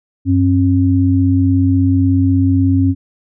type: tone pair together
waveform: sine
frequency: 95.46 / 270 Hz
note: G2 / C#4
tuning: -45 / -45 cents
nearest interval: octave + tritone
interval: 1800 cents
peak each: -12 dBFS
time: 0.25-2.95 s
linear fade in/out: 50 ms
effects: none